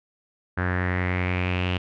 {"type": "tone with low-pass filter sweep", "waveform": "sawtooth", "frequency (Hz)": 90.6, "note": "F#2", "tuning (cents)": -36, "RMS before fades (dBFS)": -25, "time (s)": [0.57, 1.78], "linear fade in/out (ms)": 10, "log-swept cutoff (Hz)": [1600, 2900], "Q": 5.6, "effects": []}